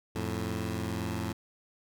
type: tone pair together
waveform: 15% pulse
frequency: 87.6 / 109.59 Hz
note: F2 / A2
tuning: +6 / -6 cents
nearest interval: major third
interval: 388 cents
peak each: -28 dBFS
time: 0.15-1.33 s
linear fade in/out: 10 ms
effects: none